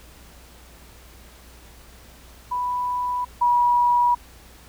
sine tone pair in turn, 987.8 / 968 Hz, B5 / B5, 0 / -35 cents, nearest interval unison, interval 35 cents, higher first, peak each -22 / -15 dBFS, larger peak second, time 2.51-3.25 / 3.41-4.15 s, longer neither, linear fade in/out 10 ms, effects added 60 Hz sine -48 dBFS peak until 4.68 s + pink hiss -49 dBFS RMS until 4.68 s

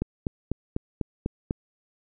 click train, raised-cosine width 3 ms, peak -13 dBFS, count 7, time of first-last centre 0.02-1.509 s, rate 4.03 Hz, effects none

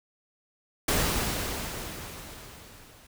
pink noise with level ramp, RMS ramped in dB -24 to -54 dBFS, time 0.88-3.07 s, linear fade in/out 5 ms, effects none

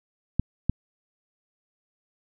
clicks, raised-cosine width 5 ms, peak -9 dBFS, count 2, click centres 0.396 / 0.696 s, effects none

